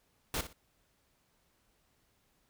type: noise with echo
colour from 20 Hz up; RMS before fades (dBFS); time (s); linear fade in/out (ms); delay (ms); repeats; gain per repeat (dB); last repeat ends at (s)
pink; -34; 0.34-0.41; 2; 60; 2; -12; 0.53
effects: pink hiss -73 dBFS RMS until 2.49 s